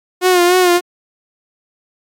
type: tone with vibrato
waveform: sawtooth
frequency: 359 Hz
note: F4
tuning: 48 cents sharp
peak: -5 dBFS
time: 0.21-0.81 s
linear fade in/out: 50 ms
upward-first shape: sine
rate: 3.4 Hz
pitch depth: 49 cents each way
effects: AAC 48 kbps